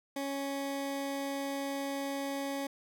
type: tone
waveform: 20% pulse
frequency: 277.2 Hz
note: C#4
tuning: in tune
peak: -29 dBFS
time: 0.16-2.67 s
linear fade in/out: 5 ms
effects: none